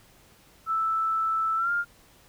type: tone with pitch glide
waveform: sine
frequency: 1318.5 to 1405 Hz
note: E6 to F6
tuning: 0 to +10 cents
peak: -23 dBFS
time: 0.66-1.85 s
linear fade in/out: 50 ms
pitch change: +110 cents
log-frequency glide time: 1.56-1.71 s
effects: pink hiss -57 dBFS RMS until 2.28 s